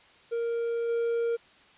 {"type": "tone with level steps", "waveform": "triangle", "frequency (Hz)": 466.2, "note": "A#4", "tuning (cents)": 0, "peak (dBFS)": [-25, -23], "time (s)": [0.31, 1.37], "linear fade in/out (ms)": 20, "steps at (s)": 0.88, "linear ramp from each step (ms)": 20, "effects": ["white hiss -57 dBFS RMS until 1.77 s", "resampled to 8000 Hz"]}